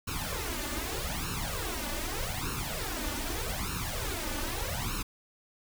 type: noise with flanger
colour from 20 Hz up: pink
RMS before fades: -34 dBFS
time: 0.07-5.03 s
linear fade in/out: 10 ms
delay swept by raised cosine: 0.73 to 3.43 ms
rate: 0.82 Hz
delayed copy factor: +0.85
effects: none